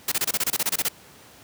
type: noise bursts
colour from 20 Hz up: white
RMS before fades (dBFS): -23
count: 13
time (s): 0.08-0.886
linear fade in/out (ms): 5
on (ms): 38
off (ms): 26
effects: pink hiss -49 dBFS RMS until 1.43 s + high-pass 100 Hz 12 dB/octave